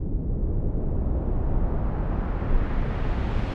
brown noise with low-pass filter sweep, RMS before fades -24 dBFS, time 0-3.54 s, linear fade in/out 5 ms, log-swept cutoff 300 to 3400 Hz, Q 0.87, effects none

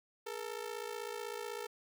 sawtooth ring-modulated tone, 446.3 Hz, A4, 25 cents sharp, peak -33 dBFS, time 0.26-1.67 s, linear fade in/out 10 ms, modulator 28 Hz, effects 12-bit

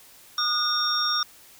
sine tone cluster, 1225 / 1447 / 3652 / 5550 Hz, D#6 / F#6 / A#7 / F8, -27 / -39 / -36 / -12 cents, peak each -27 / -32 / -28 / -25 dBFS, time 0.38-1.23 s, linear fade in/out 2 ms, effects white hiss -51 dBFS RMS until 1.59 s

